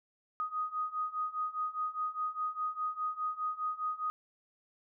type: beating tone pair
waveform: sine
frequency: 1244 / 1248.9 Hz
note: D#6 / D#6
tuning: -1 / +6 cents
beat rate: 4.9 Hz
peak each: -37 / -35 dBFS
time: 0.4-4.1 s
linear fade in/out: 0 ms
effects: none